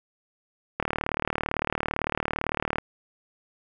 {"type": "click train", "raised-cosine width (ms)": 0.5, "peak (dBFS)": -10, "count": 76, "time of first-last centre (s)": [0.8, 2.784], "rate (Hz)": 37.8, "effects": []}